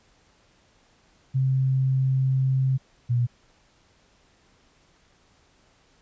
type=tone pair in turn; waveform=sine; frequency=132.2 / 121.12 Hz; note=C3 / B2; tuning=+18 / -33 cents; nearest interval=major second; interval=151 cents; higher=first; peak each=-19 dBFS; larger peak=neither; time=1.34-2.78 / 3.09-3.27 s; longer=first; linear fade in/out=20 ms; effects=pink hiss -61 dBFS RMS until 6.01 s + resampled to 16000 Hz